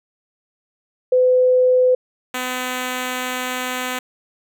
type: tone pair in turn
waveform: sine / 5% pulse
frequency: 506 / 253 Hz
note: B4 / B3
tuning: +42 / +42 cents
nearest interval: octave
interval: 1200 cents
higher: first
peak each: -11 dBFS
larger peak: neither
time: 1.12-1.95 / 2.34-3.99 s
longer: second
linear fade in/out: 5 ms
effects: none